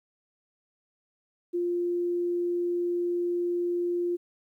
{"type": "tone", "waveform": "sine", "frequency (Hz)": 349.8, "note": "F4", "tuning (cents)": 3, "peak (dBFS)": -25, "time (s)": [1.53, 4.17], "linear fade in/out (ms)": 20, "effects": ["11-bit"]}